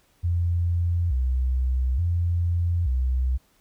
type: tone with vibrato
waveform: sine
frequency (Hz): 74.3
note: D2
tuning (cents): +21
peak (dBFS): -20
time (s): 0.23-3.38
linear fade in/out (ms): 20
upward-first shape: square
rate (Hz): 0.57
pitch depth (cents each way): 260
effects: pink hiss -63 dBFS RMS until 3.6 s